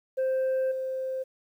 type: tone with level steps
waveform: sine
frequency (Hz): 523.3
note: C5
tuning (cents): 0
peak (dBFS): -21 / -28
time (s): 0.17-1.24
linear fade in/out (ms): 20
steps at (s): 0.71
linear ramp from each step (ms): 10
effects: tanh soft clip ceiling -23 dBFS + 10-bit